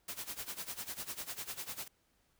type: noise with tremolo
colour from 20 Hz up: white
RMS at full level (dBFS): -40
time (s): 0.08-1.88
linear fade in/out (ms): 5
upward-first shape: sine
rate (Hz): 10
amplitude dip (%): 85
effects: pink hiss -74 dBFS RMS until 2.39 s